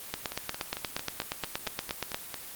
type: two click trains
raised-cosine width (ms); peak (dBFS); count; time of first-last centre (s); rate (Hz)
0.2; -12 / -17; 18 / 10; 0.14-2.145 / 0.32-2.342; 8.48 / 4.45
effects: white hiss -43 dBFS RMS until 2.55 s + Opus 24 kbps